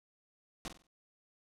pink noise with echo, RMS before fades -41 dBFS, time 0.65-0.68 s, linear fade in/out 0 ms, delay 47 ms, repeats 4, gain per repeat -9 dB, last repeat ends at 0.868 s, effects low-pass 9000 Hz 12 dB/octave

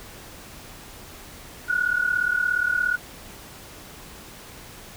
sine tone pair together, 1442.9 / 1480 Hz, F#6 / F#6, -44 / 0 cents, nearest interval unison, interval 44 cents, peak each -23 dBFS, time 1.68-2.97 s, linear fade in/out 20 ms, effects pink hiss -43 dBFS RMS until 4.96 s

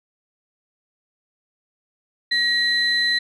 sine tone pair together, 1900 / 4035 Hz, A#6 / B7, +33 / +36 cents, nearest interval octave + minor second, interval 1303 cents, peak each -19 dBFS, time 2.31-3.19 s, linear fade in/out 10 ms, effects tanh soft clip ceiling -11 dBFS

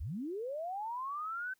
sine linear sweep, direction up, 51.2 to 1546 Hz, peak -36 dBFS, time 0-1.54 s, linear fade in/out 10 ms, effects white hiss -75 dBFS RMS until 1.59 s

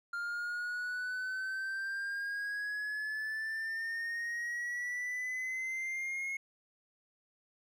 triangle exponential sweep, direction up, 1396.9 to 2169 Hz, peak -33 dBFS, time 0.13-6.37 s, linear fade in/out 5 ms, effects none

